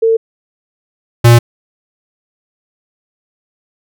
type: tone pair in turn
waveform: sine / square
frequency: 450.8 / 118.34 Hz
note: A4 / A#2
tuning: +42 / +27 cents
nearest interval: octave + major seventh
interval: 2315 cents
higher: first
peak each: -7 / -3 dBFS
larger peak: second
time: 0.02-0.17 / 1.24-1.39 s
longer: neither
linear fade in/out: 10 ms
effects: none